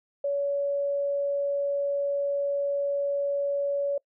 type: tone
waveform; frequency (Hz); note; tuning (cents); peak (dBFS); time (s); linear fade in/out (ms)
sine; 565; C#5; +33; -24; 0.24-3.98; 5
effects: noise-tail reverb RT60 0.1 s tail -24 dB re dry